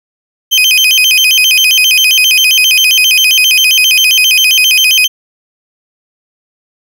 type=tone with vibrato; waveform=35% pulse; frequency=2794 Hz; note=F7; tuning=in tune; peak=-3 dBFS; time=0.51-5.08 s; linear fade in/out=20 ms; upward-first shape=square; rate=7.5 Hz; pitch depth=190 cents each way; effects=none